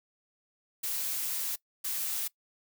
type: noise bursts at uneven times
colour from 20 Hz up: blue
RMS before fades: -33 dBFS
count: 2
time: 0.83-1.56 / 1.84-2.28 s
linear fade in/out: 10 ms
effects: noise-tail reverb RT60 0.1 s tail -21 dB re dry